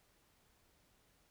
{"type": "silence", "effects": ["pink hiss -72 dBFS RMS until 1.3 s"]}